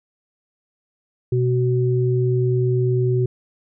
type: tone pair together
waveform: sine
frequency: 124.67 / 373.6 Hz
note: B2 / F#4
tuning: +17 / +17 cents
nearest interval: octave + perfect fifth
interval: 1900 cents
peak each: -17 / -21 dBFS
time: 1.32-3.26 s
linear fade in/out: 5 ms
effects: none